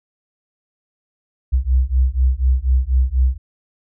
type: beating tone pair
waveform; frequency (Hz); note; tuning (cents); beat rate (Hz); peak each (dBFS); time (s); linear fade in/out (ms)
sine; 62.2 / 66.3; B1 / C2; +13 / +23; 4.1; -16; 1.52-3.38; 20
effects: none